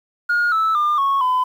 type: tone with pitch steps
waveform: sine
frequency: 1429 / 1310.4 / 1201.6 / 1101.9 / 1010.5 Hz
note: F6 / E6 / D6 / C#6 / B5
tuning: +39 / -11 / +39 / -11 / +39 cents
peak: -13 dBFS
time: 0.29-1.44 s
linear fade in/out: 10 ms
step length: 230 ms
effects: tanh soft clip ceiling -13 dBFS + 8-bit